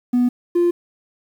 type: tone pair in turn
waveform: triangle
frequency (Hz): 245.9 / 347.8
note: B3 / F4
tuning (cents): -7 / -7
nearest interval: tritone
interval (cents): 600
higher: second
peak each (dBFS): -10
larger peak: neither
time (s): 0.13-0.29 / 0.55-0.71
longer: neither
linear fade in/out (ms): 10
effects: tanh soft clip ceiling -9 dBFS + 8-bit